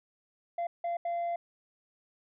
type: tone bursts at uneven times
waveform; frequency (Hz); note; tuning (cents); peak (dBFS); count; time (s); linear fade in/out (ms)
sine; 688; F5; -26; -27; 3; 0.58-0.67 / 0.84-0.97 / 1.05-1.36; 5
effects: tanh soft clip ceiling -29 dBFS